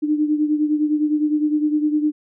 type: beating tone pair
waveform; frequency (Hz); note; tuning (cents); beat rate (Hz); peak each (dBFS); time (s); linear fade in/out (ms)
sine; 300 / 309.8; D4 / D#4; +37 / -7; 9.8; -17 / -23; 0.02-2.12; 20
effects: none